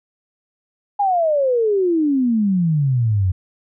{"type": "exponential sweep", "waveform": "sine", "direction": "down", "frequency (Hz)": [830.6, 88.7], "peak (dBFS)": -14, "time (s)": [0.99, 3.32], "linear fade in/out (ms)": 10, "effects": []}